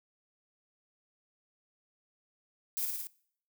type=noise with echo; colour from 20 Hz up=violet; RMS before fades=-34 dBFS; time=2.77-2.85 s; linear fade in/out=0 ms; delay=55 ms; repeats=4; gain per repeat=-2 dB; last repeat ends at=3.07 s; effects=noise-tail reverb RT60 0.6 s tail -22 dB re dry